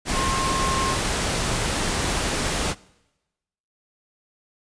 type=tone in noise; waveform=sine; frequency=1068 Hz; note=C6; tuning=35 cents sharp; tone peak=-24 dBFS; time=0.13-0.97 s; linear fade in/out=50 ms; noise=pink; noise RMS=-24 dBFS; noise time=0.05-2.75 s; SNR=-3 dB; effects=noise-tail reverb RT60 1.0 s tail -23 dB re dry + resampled to 22050 Hz